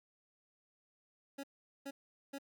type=tone bursts; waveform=25% pulse; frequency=277.2 Hz; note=C#4; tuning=in tune; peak=-38 dBFS; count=3; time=1.38-2.385 s; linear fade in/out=10 ms; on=55 ms; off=420 ms; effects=none